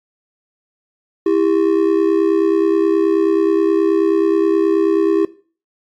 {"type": "ring-modulated tone", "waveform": "triangle", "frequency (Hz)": 363.6, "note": "F#4", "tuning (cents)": -30, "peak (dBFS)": -7, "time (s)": [1.26, 5.25], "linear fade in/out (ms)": 2, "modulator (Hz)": 34.7, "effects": ["noise-tail reverb RT60 0.4 s tail -19 dB re dry", "AAC 64 kbps"]}